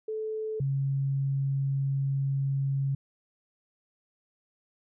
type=tone pair in turn; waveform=sine; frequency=435.5 / 137.17 Hz; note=A4 / C#3; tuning=-18 / -18 cents; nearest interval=octave + minor sixth; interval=2000 cents; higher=first; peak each=-30 / -25 dBFS; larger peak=second; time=0.08-0.6 / 0.6-2.95 s; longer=second; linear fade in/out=5 ms; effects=none